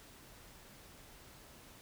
silence, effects pink hiss -57 dBFS RMS until 1.81 s

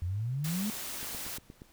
sine exponential sweep, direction up, 83.3 to 220 Hz, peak -30 dBFS, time 0.02-0.7 s, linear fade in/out 0 ms
white noise, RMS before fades -39 dBFS, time 0.44-1.38 s, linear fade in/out 5 ms
click train, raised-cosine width 3 ms, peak -33 dBFS, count 6, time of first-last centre 1.03-1.619 s, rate 8.49 Hz
effects pink hiss -62 dBFS RMS until 1.72 s

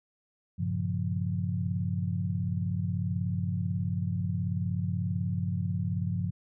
sine chord, G half-diminished seventh, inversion none, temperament equal, 98 / 116.54 / 138.59 / 174.61 Hz, G2 / Bb2 / Db3 / F3, 0 / 0 / 0 / 0 cents, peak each -31 / -37 / -35 / -32 dBFS, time 0.58-6.31 s, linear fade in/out 20 ms, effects none

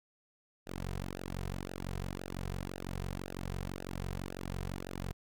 sawtooth tone with flanger, 45.98 Hz, F#1, 10 cents flat, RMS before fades -40 dBFS, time 0.66-5.13 s, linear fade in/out 20 ms, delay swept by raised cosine 0.89 to 3.59 ms, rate 1.9 Hz, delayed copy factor -0.95, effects none

